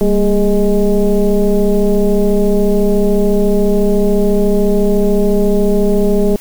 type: tone with frequency modulation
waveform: sine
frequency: 196 Hz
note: G3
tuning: in tune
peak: -8 dBFS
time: 0.01-6.36 s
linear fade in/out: 0 ms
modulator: 213 Hz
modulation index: 1.5
effects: white hiss -37 dBFS RMS until 6.4 s